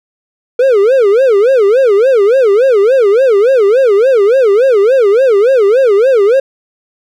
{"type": "tone with vibrato", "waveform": "triangle", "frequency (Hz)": 461.8, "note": "A#4", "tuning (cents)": -16, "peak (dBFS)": -3, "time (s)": [0.59, 6.4], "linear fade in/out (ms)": 5, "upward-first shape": "sine", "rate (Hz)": 3.5, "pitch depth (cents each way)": 280, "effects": []}